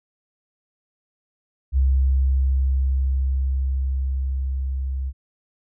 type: tone with level ramp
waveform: sine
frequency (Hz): 66.4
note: C2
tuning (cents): +26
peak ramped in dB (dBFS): -14 to -23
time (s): 1.72-5.13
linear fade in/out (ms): 50
effects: none